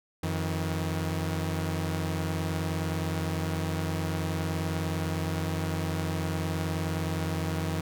sawtooth tone pair together, 89.4 / 159.29 Hz, F2 / D#3, +41 / +41 cents, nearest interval minor seventh, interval 1000 cents, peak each -27 dBFS, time 0.23-7.81 s, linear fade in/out 5 ms, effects none

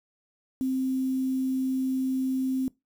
sine tone with quantisation, 261.6 Hz, C4, in tune, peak -24 dBFS, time 0.61-2.68 s, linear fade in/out 0 ms, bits 8, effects noise-tail reverb RT60 0.2 s tail -22 dB re dry

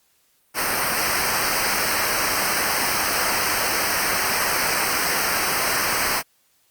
pink noise with comb filter, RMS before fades -22 dBFS, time 0.54-6.23 s, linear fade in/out 50 ms, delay 0.28 ms, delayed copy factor -0.9, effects white hiss -63 dBFS RMS until 6.7 s + Opus 48 kbps

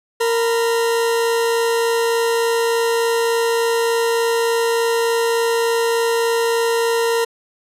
40% pulse tone pair together, 462.2 / 987.8 Hz, A#4 / B5, -15 / 0 cents, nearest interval octave + minor second, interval 1315 cents, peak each -15 / -25 dBFS, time 0.2-7.25 s, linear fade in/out 10 ms, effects resampled to 32000 Hz

